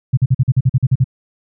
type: tone bursts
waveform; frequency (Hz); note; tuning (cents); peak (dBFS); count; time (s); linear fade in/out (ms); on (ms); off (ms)
sine; 128.8; C3; -27; -8; 11; 0.13-1.043; 10; 43; 44
effects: none